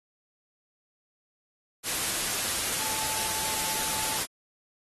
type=tone in noise; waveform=sine; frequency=874 Hz; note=A5; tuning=12 cents flat; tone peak=-38 dBFS; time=2.78-4.2 s; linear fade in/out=50 ms; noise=white; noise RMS=-29 dBFS; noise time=1.83-4.27 s; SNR=-12 dB; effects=AAC 32 kbps